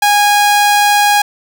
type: tone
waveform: sawtooth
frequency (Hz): 823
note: G#5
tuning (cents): -16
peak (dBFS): -4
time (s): 0.02-1.22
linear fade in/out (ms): 5
effects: none